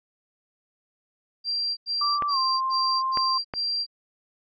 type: tone bursts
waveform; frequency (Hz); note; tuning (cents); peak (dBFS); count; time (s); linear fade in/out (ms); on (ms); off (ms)
sine; 4731; D8; +12; -24; 6; 1.44-3.865; 50; 330; 89
type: tone with pitch glide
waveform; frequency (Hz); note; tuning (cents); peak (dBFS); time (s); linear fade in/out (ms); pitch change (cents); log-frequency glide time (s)
sine; 1168 to 1052.7; D6 to C6; -10 to +10; -23; 2.01-3.38; 5; -180; 2.29-2.38
type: clicks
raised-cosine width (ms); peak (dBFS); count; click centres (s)
0.5; -15; 3; 2.223 / 3.173 / 3.538
effects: none